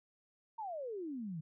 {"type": "exponential sweep", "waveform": "sine", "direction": "down", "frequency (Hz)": [932.3, 150], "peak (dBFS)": -39, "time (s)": [0.58, 1.41], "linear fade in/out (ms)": 10, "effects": []}